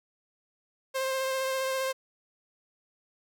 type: tone with vibrato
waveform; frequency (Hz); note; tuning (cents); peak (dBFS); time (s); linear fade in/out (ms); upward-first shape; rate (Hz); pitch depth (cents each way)
sawtooth; 528; C5; +16; -24; 0.94-1.93; 20; triangle; 15; 18
effects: none